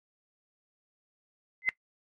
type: tone with exponential growth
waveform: sine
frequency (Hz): 2050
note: C7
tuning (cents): -36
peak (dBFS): -18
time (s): 1.62-1.69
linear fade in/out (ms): 0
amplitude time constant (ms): 15
effects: noise-tail reverb RT60 0.1 s tail -20 dB re dry + MP3 48 kbps